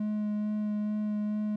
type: tone with vibrato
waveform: triangle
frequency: 210.7 Hz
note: G#3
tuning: 25 cents sharp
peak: -26 dBFS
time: 0-1.56 s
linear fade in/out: 5 ms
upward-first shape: sine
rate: 2.3 Hz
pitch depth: 10 cents each way
effects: none